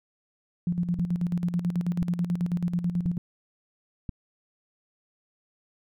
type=tone with tremolo; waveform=sine; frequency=174.61 Hz; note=F3; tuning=in tune; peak=-22 dBFS; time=0.67-3.18 s; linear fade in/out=2 ms; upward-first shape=square; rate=9.2 Hz; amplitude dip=65%
type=click train; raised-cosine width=5 ms; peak=-20 dBFS; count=4; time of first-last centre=0.99-4.092 s; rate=0.967 Hz
effects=none